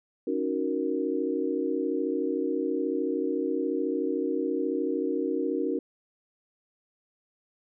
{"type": "chord", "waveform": "sine", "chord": "D# minor seventh", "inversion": "third", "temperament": "equal", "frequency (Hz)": [277.2, 311.1, 370, 466.2], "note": ["C#4", "D#4", "F#4", "A#4"], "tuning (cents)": [0, 0, 0, 0], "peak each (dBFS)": -31, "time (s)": [0.27, 5.79], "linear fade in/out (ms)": 5, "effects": []}